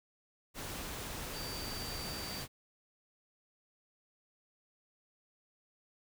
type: tone in noise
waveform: sine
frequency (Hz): 4637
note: D8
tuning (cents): -23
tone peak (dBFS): -44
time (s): 1.32-2.45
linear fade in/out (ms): 50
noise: pink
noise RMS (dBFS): -42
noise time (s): 0.54-2.48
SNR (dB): -5
effects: none